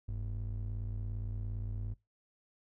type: ring-modulated tone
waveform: triangle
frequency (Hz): 73.42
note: D2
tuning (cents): 0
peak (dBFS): -30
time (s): 0.08-1.94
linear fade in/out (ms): 10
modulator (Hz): 28.7
effects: noise-tail reverb RT60 0.2 s tail -21 dB re dry